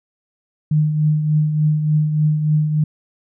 sine tone with tremolo, 152.6 Hz, D#3, 33 cents flat, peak -11 dBFS, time 0.71-2.84 s, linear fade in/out 5 ms, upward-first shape triangle, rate 3.4 Hz, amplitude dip 55%, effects none

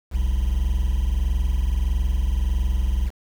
triangle tone pair together, 43.32 / 64.9 Hz, F1 / C2, -13 / -13 cents, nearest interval perfect fifth, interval 700 cents, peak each -20 / -18 dBFS, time 0.11-3.11 s, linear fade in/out 50 ms, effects tanh soft clip ceiling -9 dBFS + 7-bit

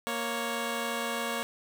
10% pulse tone pair together, 233.1 / 554.4 Hz, A#3 / C#5, 0 / 0 cents, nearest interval octave + minor third, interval 1500 cents, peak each -25 dBFS, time 0.07-1.43 s, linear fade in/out 0 ms, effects none

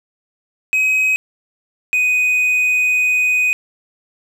triangle tone pair in turn, 2533 / 2495 Hz, D#7 / D#7, +30 / +4 cents, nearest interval unison, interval 26 cents, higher first, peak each -11 dBFS, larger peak neither, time 0.73-1.16 / 1.93-3.53 s, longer second, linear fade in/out 0 ms, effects none

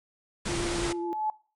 pink low-pass noise, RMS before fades -32 dBFS, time 0.45-0.93 s, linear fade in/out 10 ms, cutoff 10000 Hz, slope 96 dB/octave
sine tone with exponential growth, 860 Hz, A5, 40 cents flat, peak -24 dBFS, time 0.47-1.3 s, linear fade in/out 2 ms, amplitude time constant 180 ms
sine tone with vibrato, 344.1 Hz, F4, 26 cents flat, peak -30 dBFS, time 0.49-1.13 s, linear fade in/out 0 ms, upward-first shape sine, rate 9.3 Hz, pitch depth 21 cents each way
effects noise-tail reverb RT60 0.4 s tail -22 dB re dry

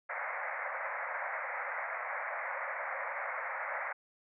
white band-pass noise, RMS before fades -38 dBFS, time 0.09-3.93 s, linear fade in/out 10 ms, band 520 to 2200 Hz, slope 96 dB/octave, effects none

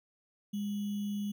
sine tone with sample-and-hold, 204.4 Hz, G#3, 27 cents flat, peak -32 dBFS, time 0.53-1.32 s, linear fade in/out 10 ms, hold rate 3150 Hz, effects none

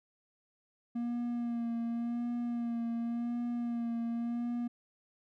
triangle tone with vibrato, 235.9 Hz, A#3, 21 cents sharp, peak -30 dBFS, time 0.95-4.68 s, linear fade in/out 10 ms, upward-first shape sine, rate 0.9 Hz, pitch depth 27 cents each way, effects none

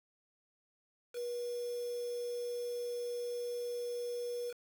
sine tone with quantisation, 482.9 Hz, B4, 39 cents flat, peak -36 dBFS, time 1.13-4.54 s, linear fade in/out 50 ms, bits 8, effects none

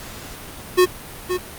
square tone with echo, 363.8 Hz, F#4, 29 cents flat, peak -11 dBFS, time 0.77-0.86 s, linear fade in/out 20 ms, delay 520 ms, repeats 1, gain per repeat -9 dB, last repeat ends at 1.38 s, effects pink hiss -36 dBFS RMS until 1.58 s + Opus 48 kbps

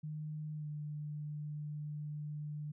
sine tone with pitch glide, 152.9 to 149.41 Hz, D#3 to D3, -30 to +30 cents, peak -39 dBFS, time 0.03-2.72 s, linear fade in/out 10 ms, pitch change -40 cents, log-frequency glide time 0.54-0.69 s, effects none

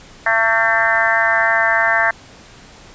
harmonic tone, 225.2 Hz, A3, 40 cents sharp, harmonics 3 / 4 / 5 / 6 / 7 / 8 / 9, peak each -20 / -22 / -23 / -25 / -18 / -17 / -23 dBFS, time 0.26-2.11 s, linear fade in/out 5 ms, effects pink hiss -42 dBFS RMS until 2.94 s + resampled to 16000 Hz

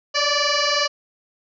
sine tone with frequency modulation, 1760 Hz, A6, in tune, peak -17 dBFS, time 0.14-0.88 s, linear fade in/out 20 ms, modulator 583 Hz, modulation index 6.3, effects none

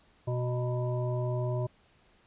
harmonic tone with a mistuned harmonic, 123.47 Hz, B2, in tune, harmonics 1 / 3 / 5 / 7 / 8, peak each -29 / -37 / -36 / -49 / -44 dBFS, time 0.27-1.67 s, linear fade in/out 10 ms, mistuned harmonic 7, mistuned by +86 cents, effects pink hiss -64 dBFS RMS until 2.26 s + resampled to 8000 Hz

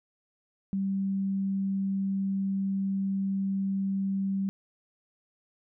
sine tone, 194.6 Hz, G3, 12 cents flat, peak -26 dBFS, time 0.73-4.49 s, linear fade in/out 0 ms, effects none

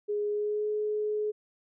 sine tone with pitch glide, 415.3 to 423.3 Hz, G#4 to G#4, 0 to +33 cents, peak -27 dBFS, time 0.08-1.32 s, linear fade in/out 20 ms, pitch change +33 cents, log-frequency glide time 0.29-0.69 s, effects none

